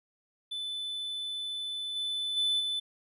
triangle tone with level steps, 3506 Hz, A7, 7 cents flat, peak -32 / -29 / -24 / -28 dBFS, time 0.51-2.8 s, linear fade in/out 10 ms, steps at 1.95 / 2.36 / 2.59 s, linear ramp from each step 20 ms, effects resampled to 32000 Hz

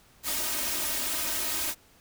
white noise with comb filter, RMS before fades -30 dBFS, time 0.23-1.75 s, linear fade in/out 50 ms, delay 3.2 ms, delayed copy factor +1, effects pink hiss -59 dBFS RMS until 2 s

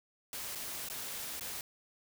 white noise with dropouts, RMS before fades -41 dBFS, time 0.33-1.61 s, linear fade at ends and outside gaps 1 ms, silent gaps 0.551-0.555 / 0.887-0.899 / 1.396-1.409 s, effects none

